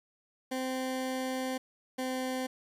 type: tone pair in turn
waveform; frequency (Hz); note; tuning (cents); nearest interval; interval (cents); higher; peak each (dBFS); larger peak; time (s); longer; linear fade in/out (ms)
20% pulse; 259.4 / 258; C4 / C4; -15 / -24; unison; 9; first; -27; neither; 0.51-1.58 / 1.98-2.47; first; 10
effects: resampled to 32000 Hz + 10-bit